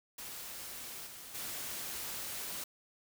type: noise with level steps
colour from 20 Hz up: white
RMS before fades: -45 / -49 / -41 dBFS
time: 0.18-2.64 s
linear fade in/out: 5 ms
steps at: 1.06 / 1.34 s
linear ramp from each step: 10 ms
effects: none